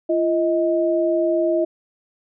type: tone pair together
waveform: sine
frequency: 341.9 / 630 Hz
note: F4 / D#5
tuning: -37 / +21 cents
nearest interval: major seventh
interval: 1058 cents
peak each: -19 dBFS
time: 0.09-1.65 s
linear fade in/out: 10 ms
effects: none